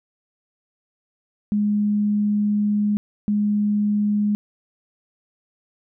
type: tone bursts at uneven times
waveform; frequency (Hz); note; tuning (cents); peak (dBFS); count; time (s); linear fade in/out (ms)
sine; 207.7; G#3; 0; -17; 2; 1.52-2.97 / 3.28-4.35; 0
effects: none